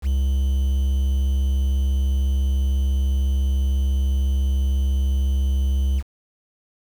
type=tone with quantisation; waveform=triangle; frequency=67 Hz; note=C2; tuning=42 cents sharp; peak=-15 dBFS; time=0.02-6.03 s; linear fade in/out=50 ms; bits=7; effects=none